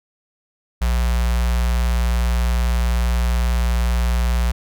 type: tone with notch filter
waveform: square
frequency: 59.4 Hz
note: A#1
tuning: 33 cents sharp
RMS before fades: -18 dBFS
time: 0.81-4.52 s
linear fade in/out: 10 ms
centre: 320 Hz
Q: 0.61
effects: none